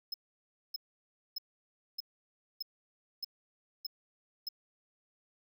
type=tone bursts; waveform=square; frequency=5150 Hz; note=E8; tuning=41 cents flat; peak=-35 dBFS; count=8; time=0.12-4.488 s; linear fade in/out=5 ms; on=21 ms; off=600 ms; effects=none